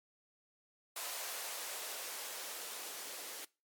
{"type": "noise with band-pass filter sweep", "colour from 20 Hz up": "violet", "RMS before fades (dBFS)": -44, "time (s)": [0.96, 3.45], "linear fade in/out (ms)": 5, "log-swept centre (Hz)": [620, 370], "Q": 1.5, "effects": ["noise-tail reverb RT60 0.3 s tail -23 dB re dry", "MP3 96 kbps"]}